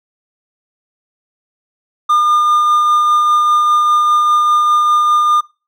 triangle tone with tremolo, 1209 Hz, D6, 50 cents sharp, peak -6 dBFS, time 2.09-5.41 s, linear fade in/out 10 ms, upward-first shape triangle, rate 5 Hz, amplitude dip 25%, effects noise-tail reverb RT60 0.3 s tail -22 dB re dry

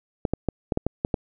clicks, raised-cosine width 2 ms, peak -9 dBFS, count 8, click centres 0.252 / 0.336 / 0.487 / 0.722 / 0.774 / 0.866 / 1.049 / 1.142 s, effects none

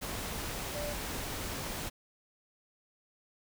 sine tone in noise, 587.3 Hz, D5, in tune, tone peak -37 dBFS, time 0.74-0.94 s, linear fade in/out 20 ms, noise pink, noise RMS -38 dBFS, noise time 0.01-1.9 s, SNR -2 dB, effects none

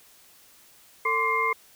sine tone cluster, 449 / 1038 / 1149 / 2119 Hz, A4 / C6 / D6 / C7, +35 / -14 / -38 / +21 cents, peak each -31 / -26 / -30 / -25 dBFS, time 1.05-1.53 s, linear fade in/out 5 ms, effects white hiss -55 dBFS RMS until 1.75 s

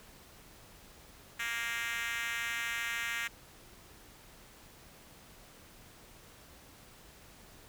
5% pulse tone with high-pass filter, 233.1 Hz, A#3, in tune, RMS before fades -36 dBFS, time 1.39-3.28 s, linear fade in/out 10 ms, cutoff 1800 Hz, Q 2.1, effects pink hiss -56 dBFS RMS until 7.68 s

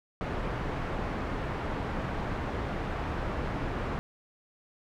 pink low-pass noise, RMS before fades -33 dBFS, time 0.21-3.99 s, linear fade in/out 0 ms, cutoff 1600 Hz, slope 12 dB/octave, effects none

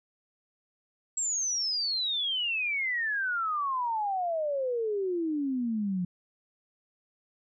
sine exponential sweep, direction down, 7690 to 174.61 Hz, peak -27 dBFS, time 1.17-6.05 s, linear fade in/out 5 ms, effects none

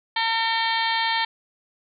harmonic tone with a mistuned harmonic, 453.9 Hz, A#4, 46 cents flat, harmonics 2 / 3 / 4 / 5 / 6 / 7 / 8 / 9 / 10, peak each -24 / -37 / -27 / -30 / -40 / -29 / -32 / -32 / -36 dBFS, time 0.16-1.25 s, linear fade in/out 5 ms, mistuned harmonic 10, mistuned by -24 cents, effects none

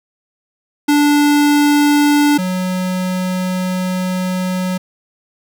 square tone pair in turn, 292.1 / 184.01 Hz, D4 / F#3, -9 / -9 cents, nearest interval minor sixth, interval 800 cents, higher first, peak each -10 / -17 dBFS, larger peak first, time 0.88-2.38 / 2.38-4.78 s, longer second, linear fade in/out 10 ms, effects none

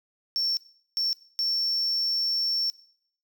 triangle tone bursts at uneven times, 5440 Hz, F8, 46 cents flat, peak -22 dBFS, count 3, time 0.36-0.57 / 0.97-1.13 / 1.39-2.7 s, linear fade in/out 0 ms, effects noise-tail reverb RT60 0.6 s tail -19 dB re dry

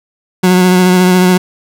30% pulse tone with vibrato, 182.5 Hz, F#3, 24 cents flat, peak -3 dBFS, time 0.43-1.38 s, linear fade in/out 10 ms, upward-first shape sine, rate 14 Hz, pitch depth 22 cents each way, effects none

